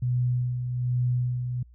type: tone with tremolo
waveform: sine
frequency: 123.9 Hz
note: B2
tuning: 6 cents sharp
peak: -21 dBFS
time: 0.02-1.63 s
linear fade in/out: 5 ms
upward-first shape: sine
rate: 1.2 Hz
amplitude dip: 50%
effects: added 60 Hz sine -49 dBFS peak until 1.74 s